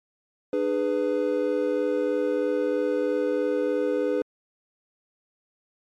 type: chord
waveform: triangle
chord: G# diminished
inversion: second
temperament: just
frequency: 299 / 415.3 / 498.4 Hz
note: D4 / G#4 / B4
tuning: +31 / 0 / +16 cents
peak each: -26 / -25 / -23 dBFS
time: 0.53-4.22 s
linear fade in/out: 2 ms
effects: MP3 64 kbps